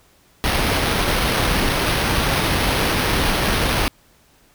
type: noise with sample-and-hold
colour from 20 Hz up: pink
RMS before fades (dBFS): -19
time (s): 0.44-3.88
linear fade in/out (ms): 0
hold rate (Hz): 7350
effects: pink hiss -55 dBFS RMS until 4.54 s